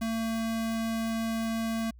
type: tone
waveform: square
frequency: 225.7 Hz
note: A3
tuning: 44 cents sharp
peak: -29 dBFS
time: 0.01-1.91 s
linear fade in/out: 10 ms
effects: added 60 Hz sine -48 dBFS peak until 1.99 s

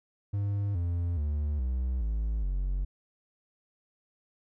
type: tone with pitch steps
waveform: triangle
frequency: 101 / 86.42 / 73.94 / 63.26 / 54.12 / 46.31 Hz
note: G#2 / F2 / D2 / B1 / A1 / F#1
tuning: -48 / -18 / +12 / +42 / -28 / +2 cents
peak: -25 dBFS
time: 0.33-2.85 s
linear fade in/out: 10 ms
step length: 420 ms
effects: none

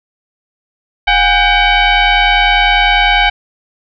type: tone with frequency modulation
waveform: sine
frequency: 725 Hz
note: F#5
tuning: 35 cents flat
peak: -7 dBFS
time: 1.07-3.3 s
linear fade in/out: 10 ms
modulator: 770 Hz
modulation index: 3.3
effects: none

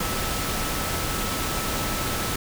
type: tone in noise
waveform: sine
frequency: 1308 Hz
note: E6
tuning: 14 cents flat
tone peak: -35 dBFS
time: 0-2.36 s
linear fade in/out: 5 ms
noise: pink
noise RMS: -27 dBFS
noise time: 0-2.36 s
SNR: -11 dB
effects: none

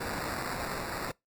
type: noise with sample-and-hold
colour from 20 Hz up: white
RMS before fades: -35 dBFS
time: 0-1.12 s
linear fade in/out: 10 ms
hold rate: 3150 Hz
effects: noise-tail reverb RT60 0.2 s tail -25 dB re dry + MP3 96 kbps

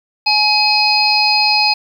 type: harmonic tone with a mistuned harmonic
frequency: 845 Hz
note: G#5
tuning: 30 cents sharp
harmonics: 1 / 3 / 5 / 6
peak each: -16 / -16 / -16 / -16 dBFS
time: 0.26-1.74 s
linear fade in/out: 10 ms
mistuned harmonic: 6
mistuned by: -41 cents
effects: 7-bit

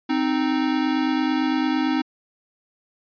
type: tone pair together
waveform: square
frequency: 261.6 / 310.5 Hz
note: C4 / D#4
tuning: 0 / -3 cents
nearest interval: minor third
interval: 297 cents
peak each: -23 dBFS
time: 0.09-2.02 s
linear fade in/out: 10 ms
effects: resampled to 11025 Hz

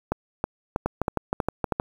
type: two click trains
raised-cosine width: 1 ms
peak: -9 / -9 dBFS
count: 6 / 7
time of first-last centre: 0.12-1.723 / 0.86-1.799 s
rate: 3.12 / 6.39 Hz
effects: 7-bit

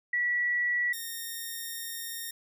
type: tone pair in turn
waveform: sine / 5% pulse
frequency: 1943 / 1841.2 Hz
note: B6 / A#6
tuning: -29 / -22 cents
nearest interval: minor second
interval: 93 cents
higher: first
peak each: -25 dBFS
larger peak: neither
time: 0.13-0.93 / 0.93-2.31 s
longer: second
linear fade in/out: 5 ms
effects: none

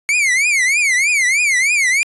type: tone with vibrato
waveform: 45% pulse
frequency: 2200 Hz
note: C#7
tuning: 14 cents flat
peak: -12 dBFS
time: 0.09-2.03 s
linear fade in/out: 0 ms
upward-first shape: triangle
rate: 3.2 Hz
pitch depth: 230 cents each way
effects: resampled to 24000 Hz

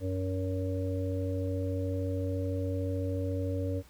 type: harmonic tone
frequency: 93.7 Hz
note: F#2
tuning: 22 cents sharp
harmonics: 1 / 3 / 5 / 6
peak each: -31 / -36 / -38 / -39 dBFS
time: 0-3.83 s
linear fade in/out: 50 ms
effects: added 62 Hz sine -57 dBFS peak until 3.89 s + pink hiss -59 dBFS RMS until 3.89 s

